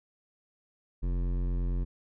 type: tone with hard clipping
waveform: triangle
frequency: 44.39 Hz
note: F1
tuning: 29 cents sharp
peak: -29 dBFS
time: 1.02-1.85 s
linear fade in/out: 20 ms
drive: 18 dB
effects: none